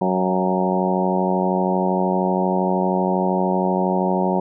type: harmonic tone with a mistuned harmonic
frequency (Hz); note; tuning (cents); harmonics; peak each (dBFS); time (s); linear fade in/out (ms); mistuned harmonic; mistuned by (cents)
92.8; F#2; +6; 2 / 3 / 4 / 5 / 6 / 7 / 8 / 9 / 10; -21 / -30 / -24 / -31 / -26 / -28 / -27 / -28 / -26; 0.01-4.4; 5; 8; -20
effects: none